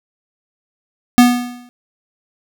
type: tone with exponential decay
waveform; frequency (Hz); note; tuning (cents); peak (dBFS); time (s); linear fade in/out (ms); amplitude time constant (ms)
square; 244.6; B3; -16; -3; 1.18-1.69; 0; 110
effects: none